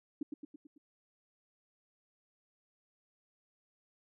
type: tone with echo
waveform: sine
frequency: 293.7 Hz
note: D4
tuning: in tune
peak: -32 dBFS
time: 0.21-0.23 s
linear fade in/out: 5 ms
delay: 110 ms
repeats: 5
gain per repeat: -5 dB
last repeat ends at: 0.78 s
effects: none